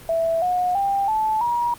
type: tone with pitch steps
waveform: sine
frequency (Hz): 659.3 / 723.1 / 793.2 / 870 / 954.2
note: E5 / F#5 / G5 / A5 / A#5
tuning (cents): 0 / -40 / +20 / -20 / +40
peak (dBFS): -18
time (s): 0.09-1.74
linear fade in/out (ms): 2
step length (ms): 330
effects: pink hiss -43 dBFS RMS until 1.78 s + Opus 32 kbps